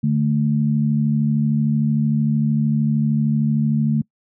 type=tone pair together; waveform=sine; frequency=146.83 / 220 Hz; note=D3 / A3; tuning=0 / 0 cents; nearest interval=perfect fifth; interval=700 cents; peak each=-18 dBFS; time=0.03-4.02 s; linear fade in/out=10 ms; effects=noise-tail reverb RT60 0.1 s tail -25 dB re dry